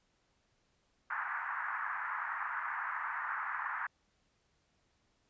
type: band-pass noise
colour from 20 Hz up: white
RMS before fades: -38 dBFS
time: 1.1-3.87 s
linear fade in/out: 5 ms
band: 890 to 1800 Hz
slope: 48 dB/octave
effects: pink hiss -75 dBFS RMS until 5.29 s + resampled to 16000 Hz